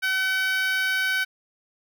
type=tone with high-pass filter; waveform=10% pulse; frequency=759 Hz; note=F#5; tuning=44 cents sharp; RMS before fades=-24 dBFS; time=0.02-1.25 s; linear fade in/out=20 ms; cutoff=1600 Hz; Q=4.4; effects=none